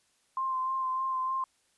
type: tone with vibrato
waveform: sine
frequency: 1046.5 Hz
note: C6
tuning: in tune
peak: -28 dBFS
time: 0.37-1.44 s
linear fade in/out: 2 ms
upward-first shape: sine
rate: 3.3 Hz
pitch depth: 20 cents each way
effects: white hiss -70 dBFS RMS until 1.77 s + resampled to 24000 Hz